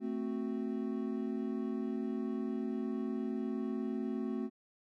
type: chord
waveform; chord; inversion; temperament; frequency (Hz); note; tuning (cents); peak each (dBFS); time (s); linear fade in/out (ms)
triangle; F# diminished; first; equal with one note detuned; 221.7 / 261.6 / 370; A3 / C4 / F#4; +13 / 0 / 0; -35 / -36 / -39; 0-4.5; 50
effects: none